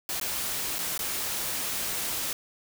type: noise with dropouts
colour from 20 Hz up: white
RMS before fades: -31 dBFS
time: 0.09-2.33 s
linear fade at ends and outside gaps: 2 ms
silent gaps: 0.199-0.212 / 0.784-0.788 / 0.978-0.991 s
effects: none